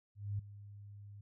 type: tone with ADSR envelope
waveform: sine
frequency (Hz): 101.8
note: G#2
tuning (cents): -34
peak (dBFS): -33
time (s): 0.15-1.21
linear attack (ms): 240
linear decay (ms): 6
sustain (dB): -16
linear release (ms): 4
effects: none